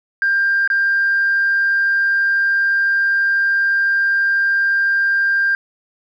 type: tone with dropouts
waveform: sine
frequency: 1593 Hz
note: G6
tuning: 27 cents sharp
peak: -12 dBFS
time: 0.22-5.55 s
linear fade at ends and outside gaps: 1 ms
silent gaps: 0.676-0.701 s
effects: tanh soft clip ceiling -9 dBFS + 9-bit